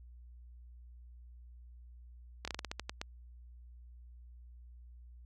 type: slowing click train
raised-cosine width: 0.2 ms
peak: -20 dBFS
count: 10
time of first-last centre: 2.45-3.015 s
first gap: 26 ms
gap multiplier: 1.21
effects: added 60 Hz sine -51 dBFS peak until 5.25 s + AAC 64 kbps